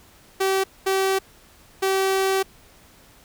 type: tone bursts at uneven times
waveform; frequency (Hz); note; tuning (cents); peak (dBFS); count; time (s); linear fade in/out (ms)
sawtooth; 384.6; G4; -33; -15; 3; 0.4-0.64 / 0.86-1.19 / 1.82-2.43; 10
effects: pink hiss -52 dBFS RMS until 3.24 s